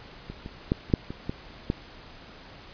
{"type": "clicks", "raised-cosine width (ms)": 3, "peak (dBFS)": [-24, -24, -9, -28, -6, -21, -16, -11], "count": 8, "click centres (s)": [0.3, 0.461, 0.719, 0.9, 0.938, 1.105, 1.295, 1.701], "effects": ["pink hiss -47 dBFS RMS until 2.73 s", "resampled to 11025 Hz"]}